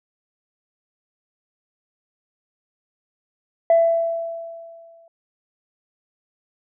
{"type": "tone with exponential decay", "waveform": "sine", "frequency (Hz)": 667, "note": "E5", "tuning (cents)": 20, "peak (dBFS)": -9, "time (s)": [3.7, 5.08], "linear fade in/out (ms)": 2, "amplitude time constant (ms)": 300, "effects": ["tanh soft clip ceiling -8 dBFS"]}